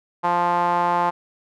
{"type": "tone with band-pass filter", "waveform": "sawtooth", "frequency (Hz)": 174.61, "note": "F3", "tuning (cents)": 0, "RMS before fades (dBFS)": -20, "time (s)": [0.23, 1.11], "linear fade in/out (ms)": 20, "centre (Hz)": 930, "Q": 4.6, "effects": []}